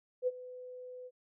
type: tone with ADSR envelope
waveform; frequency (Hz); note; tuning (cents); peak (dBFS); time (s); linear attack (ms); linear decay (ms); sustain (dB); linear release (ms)
sine; 502; B4; +28; -26; 0.22-1.11; 52; 34; -18; 46
effects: none